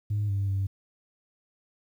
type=tone with pitch steps; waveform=sine; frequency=103.9 / 99.1 / 97.3 Hz; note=G#2 / G2 / G2; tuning=+1 / +19 / -12 cents; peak=-23 dBFS; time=0.1-0.67 s; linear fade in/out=10 ms; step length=190 ms; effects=tanh soft clip ceiling -22 dBFS + 10-bit